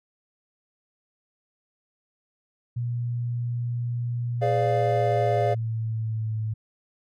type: tone with pitch glide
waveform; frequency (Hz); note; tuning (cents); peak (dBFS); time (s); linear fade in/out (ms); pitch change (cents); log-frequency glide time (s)
sine; 120 to 109.41; B2 to A2; -49 to -9; -25; 2.76-6.54; 10; -160; 4.29-6.38
type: chord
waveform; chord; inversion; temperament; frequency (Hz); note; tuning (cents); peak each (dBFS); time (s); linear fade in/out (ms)
triangle; D half-diminished seventh; second; equal with one note detuned; 415.3 / 511.3 / 587.3 / 698.5; Ab4 / C5 / D5 / F5; 0 / -40 / 0 / 0; -26 / -28 / -24 / -23; 4.41-5.55; 20
effects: none